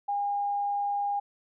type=tone; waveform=sine; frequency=811 Hz; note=G#5; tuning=41 cents flat; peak=-26 dBFS; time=0.08-1.2 s; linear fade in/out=10 ms; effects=none